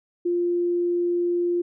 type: tone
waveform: sine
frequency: 349.2 Hz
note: F4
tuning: in tune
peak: -20 dBFS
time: 0.25-1.62 s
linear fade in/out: 10 ms
effects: none